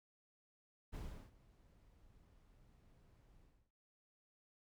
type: noise with ADSR envelope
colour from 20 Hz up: brown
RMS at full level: -45 dBFS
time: 0.92-3.71 s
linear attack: 26 ms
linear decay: 360 ms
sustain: -22 dB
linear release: 290 ms
effects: noise-tail reverb RT60 0.4 s tail -18 dB re dry